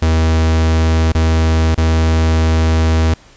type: tone with dropouts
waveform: 45% pulse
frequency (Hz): 80.4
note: E2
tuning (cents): -43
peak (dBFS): -10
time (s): 0.02-3.14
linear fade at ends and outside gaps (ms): 5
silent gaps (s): 1.121-1.149 / 1.747-1.777
effects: pink hiss -45 dBFS RMS until 3.36 s + resampled to 16000 Hz